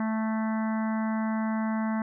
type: harmonic tone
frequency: 220 Hz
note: A3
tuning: in tune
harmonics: 1 / 3 / 4 / 5 / 6 / 7 / 8 / 9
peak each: -26 / -38 / -37 / -40 / -45 / -43 / -46 / -45 dBFS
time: 0-2.02 s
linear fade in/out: 2 ms
effects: none